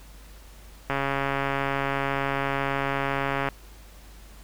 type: click train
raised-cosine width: 0.5 ms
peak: -11 dBFS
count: 358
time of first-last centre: 0.9-3.487 s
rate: 138 Hz
effects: added 50 Hz sine -45 dBFS peak until 4.43 s + pink hiss -52 dBFS RMS until 4.43 s